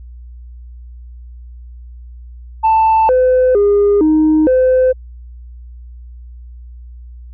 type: tone with pitch steps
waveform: sine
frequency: 885 / 509 / 407.4 / 310.5 / 513 Hz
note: A5 / C5 / G#4 / D#4 / C5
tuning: +10 / -48 / -33 / -3 / -34 cents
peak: -6 dBFS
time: 2.63-4.93 s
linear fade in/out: 20 ms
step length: 460 ms
effects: tanh soft clip ceiling -6 dBFS + added 60 Hz sine -31 dBFS peak until 7.33 s